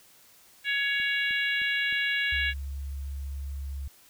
harmonic tone, 559 Hz, C#5, 14 cents sharp, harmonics 3 / 4 / 5 / 6 / 7, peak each -28 / -30 / -32 / -36 / -39 dBFS, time 0.64-2.54 s, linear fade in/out 50 ms
click train, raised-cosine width 3 ms, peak -37 dBFS, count 4, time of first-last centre 1-1.926 s, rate 3.24 Hz
sine tone, 69.3 Hz, C#2, in tune, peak -32 dBFS, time 2.32-3.88 s, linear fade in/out 5 ms
effects white hiss -57 dBFS RMS until 4.09 s

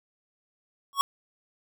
square tone with exponential growth, 1108.7 Hz, C#6, in tune, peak -16 dBFS, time 0.93-1.01 s, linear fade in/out 0 ms, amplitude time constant 17 ms, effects none

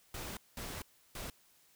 pink noise bursts at uneven times, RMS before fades -43 dBFS, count 3, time 0.14-0.37 / 0.57-0.82 / 1.15-1.3 s, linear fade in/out 2 ms, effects white hiss -67 dBFS RMS until 1.75 s

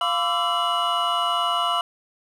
triangle tone cluster, 695 / 1013 / 1157 / 1336 / 2930 Hz, F5 / B5 / D6 / E6 / F#7, -9 / +44 / -26 / +23 / -18 cents, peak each -25 dBFS, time 0.01-1.81 s, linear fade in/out 2 ms, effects none

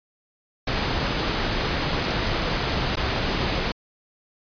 pink noise with dropouts, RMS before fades -24 dBFS, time 0.67-3.72 s, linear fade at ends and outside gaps 5 ms, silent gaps 2.957-2.969 s, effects resampled to 11025 Hz

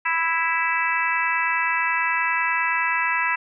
harmonic tone, 329.6 Hz, E4, in tune, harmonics 3 / 4 / 5 / 6 / 7 / 8, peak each -25 / -29 / -27 / -25 / -31 / -27 dBFS, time 0.05-3.36 s, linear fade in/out 10 ms, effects none

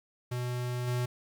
square tone with level steps, 123.47 Hz, B2, in tune, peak -32 / -29 dBFS, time 0.31-1.06 s, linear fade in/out 10 ms, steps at 0.87 s, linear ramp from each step 10 ms, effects 11-bit

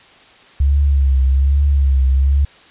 sine tone with vibrato, 68.5 Hz, C#2, 20 cents flat, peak -10 dBFS, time 0.6-2.45 s, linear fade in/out 5 ms, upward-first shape triangle, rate 1.2 Hz, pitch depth 79 cents each way, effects white hiss -45 dBFS RMS until 2.7 s + resampled to 8000 Hz

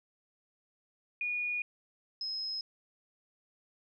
sine tone pair in turn, 2449 / 5130 Hz, D#7 / E8, -28 / -48 cents, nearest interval octave + minor second, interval 1280 cents, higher second, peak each -31 / -34 dBFS, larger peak first, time 1.21-1.62 / 2.21-2.61 s, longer first, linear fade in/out 2 ms, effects none

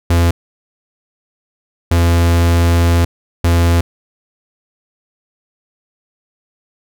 45% pulse tone bursts at uneven times, 85.1 Hz, F2, 44 cents flat, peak -9 dBFS, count 3, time 0.1-0.31 / 1.91-3.05 / 3.44-3.81 s, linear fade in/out 5 ms, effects none

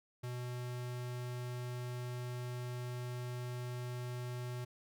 square tone, 123.47 Hz, B2, in tune, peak -40 dBFS, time 0.23-4.65 s, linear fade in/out 10 ms, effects none

